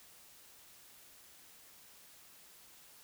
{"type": "silence", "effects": ["white hiss -59 dBFS RMS until 3.03 s"]}